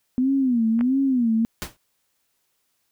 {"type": "tone with vibrato", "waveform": "sine", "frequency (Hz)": 246.9, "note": "B3", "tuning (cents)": 0, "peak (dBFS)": -17, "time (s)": [0.18, 1.45], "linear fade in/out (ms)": 0, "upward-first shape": "sine", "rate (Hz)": 1.5, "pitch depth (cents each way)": 180}
{"type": "clicks", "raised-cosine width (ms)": 0.5, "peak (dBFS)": [-27, -18], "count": 2, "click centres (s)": [0.792, 0.81]}
{"type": "noise with exponential decay", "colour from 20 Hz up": "pink", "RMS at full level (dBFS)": -26, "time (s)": [1.62, 1.77], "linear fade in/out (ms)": 0, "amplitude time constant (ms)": 31}
{"effects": ["white hiss -71 dBFS RMS until 2.91 s"]}